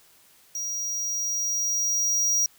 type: tone with level ramp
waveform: square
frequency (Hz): 5740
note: F8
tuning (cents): +47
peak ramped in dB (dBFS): -29 to -20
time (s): 0.55-2.46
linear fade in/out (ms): 2
effects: white hiss -57 dBFS RMS until 2.58 s